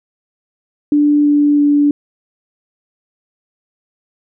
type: tone with pitch steps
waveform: sine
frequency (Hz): 293.7 / 292 / 290.3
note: D4 / D4 / D4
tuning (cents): 0 / -10 / -20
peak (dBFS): -8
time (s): 0.92-1.91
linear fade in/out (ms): 2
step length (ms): 330
effects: none